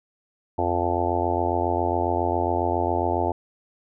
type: harmonic tone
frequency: 87.31 Hz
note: F2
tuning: in tune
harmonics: 1 / 3 / 4 / 5 / 6 / 7 / 8 / 9 / 10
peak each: -29 / -32 / -28 / -31 / -33 / -31 / -28 / -30 / -28 dBFS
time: 0.58-3.32 s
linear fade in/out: 5 ms
effects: none